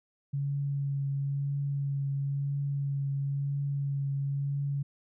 sine tone with vibrato, 140 Hz, C#3, 18 cents sharp, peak -28 dBFS, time 0.33-4.83 s, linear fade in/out 10 ms, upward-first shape triangle, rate 0.99 Hz, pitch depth 17 cents each way, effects none

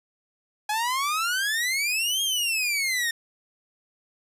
sawtooth exponential two-way sweep, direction up then down, 830.6 to 3264 to 1813 Hz, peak -20 dBFS, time 0.69-3.11 s, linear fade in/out 5 ms, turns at 2.22 s, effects resampled to 32000 Hz

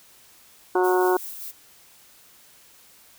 harmonic tone, 182.8 Hz, F#3, 21 cents flat, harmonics 2 / 3 / 4 / 5 / 6 / 7 / 8, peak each -19 / -33 / -26 / -26 / -30 / -38 / -31 dBFS, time 0.75-1.17 s, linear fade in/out 5 ms
violet noise with tremolo, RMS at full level -35 dBFS, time 0.83-1.52 s, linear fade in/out 20 ms, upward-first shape sine, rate 5.2 Hz, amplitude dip 35%
effects white hiss -53 dBFS RMS until 3.18 s

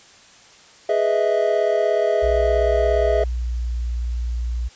triangle chord, E major seventh, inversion first, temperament equal, 415.3 / 493.9 / 622.3 / 659.3 Hz, G#4 / B4 / D#5 / E5, 0 / 0 / 0 / 0 cents, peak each -20 / -24 / -20 / -18 dBFS, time 0.89-3.24 s, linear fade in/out 5 ms
sine tone with pitch glide, 60.9 to 59.44 Hz, B1 to A#1, -24 to +34 cents, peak -21 dBFS, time 2.22-4.69 s, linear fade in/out 20 ms, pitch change -42 cents, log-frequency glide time 2.95-3.74 s
effects white hiss -48 dBFS RMS until 4.75 s + resampled to 16000 Hz

